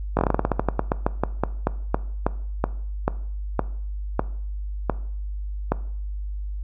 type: slowing click train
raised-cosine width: 1 ms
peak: -5 dBFS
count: 26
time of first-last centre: 0.17-5.72 s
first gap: 19 ms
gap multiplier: 1.17
effects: noise-tail reverb RT60 0.6 s tail -18 dB re dry + added 50 Hz sine -27 dBFS peak until 6.63 s